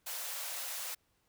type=high-pass noise; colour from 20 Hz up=white; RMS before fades=-40 dBFS; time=0.06-0.95 s; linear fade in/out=10 ms; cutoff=490 Hz; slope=96 dB/octave; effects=pink hiss -75 dBFS RMS until 1.28 s